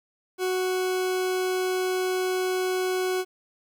40% pulse tone, 370 Hz, F#4, in tune, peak -23 dBFS, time 0.38-3.25 s, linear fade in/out 50 ms, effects 10-bit

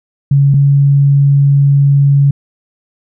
sine tone pair in turn, 140 / 140.5 Hz, C#3 / C#3, +18 / +24 cents, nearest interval unison, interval 6 cents, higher second, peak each -5 dBFS, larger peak neither, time 0.31-0.54 / 0.54-2.31 s, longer second, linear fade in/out 5 ms, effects none

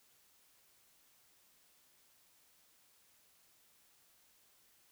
silence, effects white hiss -69 dBFS RMS until 4.91 s

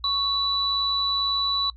sine tone pair together, 1108.7 / 3951 Hz, C#6 / B7, 0 / 0 cents, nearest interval octave + minor seventh, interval 2200 cents, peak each -28 / -22 dBFS, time 0.04-1.7 s, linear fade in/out 2 ms, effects noise-tail reverb RT60 0.1 s tail -25 dB re dry + added 59 Hz sine -43 dBFS peak until 1.76 s

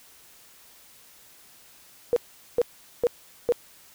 sine tone bursts, 480 Hz, B4, 49 cents flat, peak -17 dBFS, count 4, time 2.13-3.522 s, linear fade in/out 0 ms, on 33 ms, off 420 ms, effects white hiss -53 dBFS RMS until 3.94 s

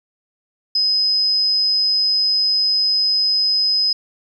sine tone, 5050 Hz, D#8, 25 cents sharp, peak -14 dBFS, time 0.75-3.93 s, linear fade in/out 5 ms, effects 8-bit

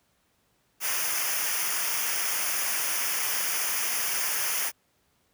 white noise with comb filter, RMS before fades -28 dBFS, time 0.8-4.72 s, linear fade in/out 50 ms, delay 0.25 ms, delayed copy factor -0.8, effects pink hiss -69 dBFS RMS until 5.33 s + high-pass 60 Hz 12 dB/octave

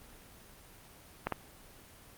clicks, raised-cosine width 0.5 ms, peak -16 dBFS, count 2, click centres 1.27 / 1.323 s, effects pink hiss -55 dBFS RMS until 2.17 s + Opus 24 kbps

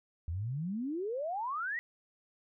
sine exponential sweep, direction up, 77.78 to 1975.5 Hz, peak -33 dBFS, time 0.28-1.79 s, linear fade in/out 0 ms, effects none

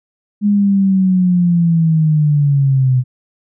sine linear sweep, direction down, 207.7 to 125.2 Hz, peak -9 dBFS, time 0.41-3.04 s, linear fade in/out 50 ms, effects none

